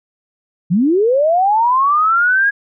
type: linear sweep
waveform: sine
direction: up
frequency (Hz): 155.56 to 1661.2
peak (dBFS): -10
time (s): 0.7-2.51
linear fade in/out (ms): 20
effects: none